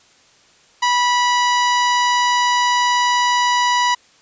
sawtooth tone, 979 Hz, B5, 15 cents flat, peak -10 dBFS, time 0.82-3.95 s, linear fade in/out 10 ms, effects white hiss -52 dBFS RMS until 4.21 s + resampled to 16000 Hz

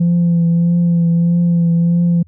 sine tone with vibrato, 170.7 Hz, F3, 39 cents flat, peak -8 dBFS, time 0-2.23 s, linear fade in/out 10 ms, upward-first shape triangle, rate 1.6 Hz, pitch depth 28 cents each way, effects tanh soft clip ceiling -8 dBFS + added 86 Hz sine -43 dBFS peak until 2.27 s

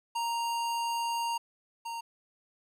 square tone pair in turn, 932.3 / 926.4 Hz, A#5 / A#5, 0 / -11 cents, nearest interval unison, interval 11 cents, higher first, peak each -30 / -36 dBFS, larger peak first, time 0.15-1.38 / 1.85-2.01 s, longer first, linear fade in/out 10 ms, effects low-pass 12000 Hz 12 dB/octave + 11-bit

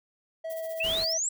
triangle tone, 649 Hz, E5, 27 cents flat, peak -30 dBFS, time 0.44-1.18 s, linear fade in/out 10 ms
violet noise with tremolo, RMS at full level -43 dBFS, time 0.5-1.13 s, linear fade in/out 0 ms, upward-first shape sine, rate 15 Hz, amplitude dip 75%
sine exponential sweep, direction up, 2542 to 7902 Hz, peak -26 dBFS, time 0.8-1.29 s, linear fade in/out 5 ms
pink noise, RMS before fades -38 dBFS, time 0.83-1.05 s, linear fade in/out 20 ms
effects none

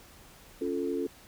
sine chord, Db augmented, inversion none, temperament equal, 277.2 / 349.2 / 440 Hz, Db4 / F4 / A4, 0 / 0 / 0 cents, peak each -33 dBFS, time 0.61-1.07 s, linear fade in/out 5 ms, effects pink hiss -54 dBFS RMS until 1.27 s

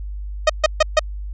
sawtooth tone bursts, 622 Hz, D#5, 1 cent flat, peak -6 dBFS, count 4, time 0.47-0.994 s, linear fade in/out 5 ms, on 26 ms, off 140 ms, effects added 50 Hz sine -26 dBFS peak until 1.33 s + resampled to 16000 Hz

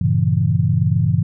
sine chord, G diminished seventh, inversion none, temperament equal with one note detuned, 98 / 116.54 / 138.59 / 165.86 Hz, G2 / Bb2 / Db3 / Fb3, 0 / 0 / 0 / +11 cents, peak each -19 dBFS, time 0.01-1.23 s, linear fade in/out 5 ms, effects none

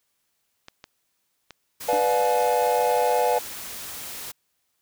clicks, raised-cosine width 0.2 ms, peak -23 dBFS, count 4, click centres 0.684 / 0.841 / 1.507 / 2.913 s
white noise, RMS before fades -36 dBFS, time 1.8-4.32 s, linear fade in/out 10 ms
triangle chord, B diminished seventh, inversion none, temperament just, 493.9 / 592.7 / 711.2 / 853.4 Hz, B4 / D5 / F5 / Ab5, 0 / +16 / +31 / +47 cents, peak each -21 / -25 / -23 / -22 dBFS, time 1.88-3.39 s, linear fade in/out 10 ms
square tone with exponential decay, 299.5 Hz, D4, 34 cents sharp, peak -28 dBFS, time 1.93-2.1 s, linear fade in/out 0 ms, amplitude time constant 35 ms
effects white hiss -73 dBFS RMS until 4.81 s

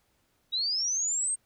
sine linear sweep, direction up, 3766 to 8570 Hz, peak -26 dBFS, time 0.52-1.36 s, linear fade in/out 20 ms, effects pink hiss -71 dBFS RMS until 1.45 s

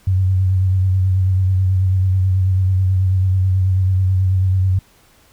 sine tone with vibrato, 93.8 Hz, F#2, 24 cents sharp, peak -12 dBFS, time 0.07-4.79 s, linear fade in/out 5 ms, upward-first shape triangle, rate 9.2 Hz, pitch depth 42 cents each way, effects pink hiss -52 dBFS RMS until 5.32 s

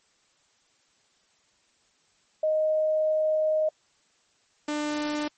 sine / sawtooth tone pair in turn, 622.3 / 298.3 Hz, D#5 / D4, 0 / +27 cents, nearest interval octave + minor second, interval 1273 cents, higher first, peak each -21 / -23 dBFS, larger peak first, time 2.43-3.69 / 4.68-5.28 s, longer first, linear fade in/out 5 ms, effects white hiss -66 dBFS RMS until 5.37 s + MP3 32 kbps

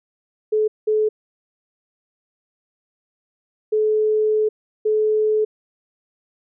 sine tone bursts at uneven times, 430 Hz, A4, 40 cents flat, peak -15 dBFS, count 4, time 0.52-0.68 / 0.87-1.09 / 3.72-4.49 / 4.85-5.45 s, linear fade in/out 10 ms, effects none

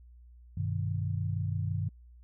sine chord, G augmented, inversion none, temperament equal with one note detuned, 98 / 124.19 / 155.56 Hz, G2 / B2 / D#3, 0 / +10 / 0 cents, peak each -31 / -36 / -35 dBFS, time 0.57-1.89 s, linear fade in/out 5 ms, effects added 60 Hz sine -51 dBFS peak until 2.23 s

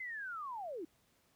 sine linear sweep, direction down, 2088 to 293.7 Hz, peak -40 dBFS, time 0-0.85 s, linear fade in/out 5 ms, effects pink hiss -72 dBFS RMS until 1.35 s + high-pass 60 Hz 12 dB/octave

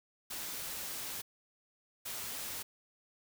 white noise bursts at uneven times, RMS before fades -41 dBFS, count 2, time 0.3-1.22 / 2.05-2.63 s, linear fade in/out 10 ms, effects none

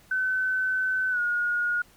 sine tone with pitch glide, 1519 to 1437.9 Hz, F#6 to F#6, +45 to -50 cents, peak -23 dBFS, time 0.11-1.82 s, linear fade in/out 5 ms, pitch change -95 cents, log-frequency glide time 1.1-1.2 s, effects pink hiss -57 dBFS RMS until 1.96 s

